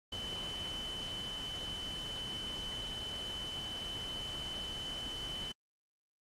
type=tone in noise; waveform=sine; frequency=3031 Hz; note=F#7; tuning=41 cents sharp; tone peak=-39 dBFS; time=0.12-5.52 s; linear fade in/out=5 ms; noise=pink; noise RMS=-44 dBFS; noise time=0.12-5.52 s; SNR=+2 dB; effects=low-pass 8000 Hz 12 dB/octave + Opus 24 kbps